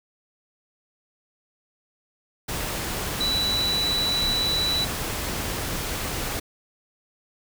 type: tone in noise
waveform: sine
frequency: 3951 Hz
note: B7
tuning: in tune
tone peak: -22 dBFS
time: 3.2-4.85 s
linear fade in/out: 10 ms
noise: pink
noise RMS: -29 dBFS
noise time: 2.48-6.4 s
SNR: +4 dB
effects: none